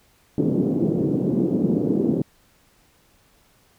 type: band-pass noise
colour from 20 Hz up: pink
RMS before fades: -21 dBFS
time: 0.38-2.22 s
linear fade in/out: 2 ms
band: 170 to 390 Hz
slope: 24 dB/octave
effects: pink hiss -59 dBFS RMS until 3.78 s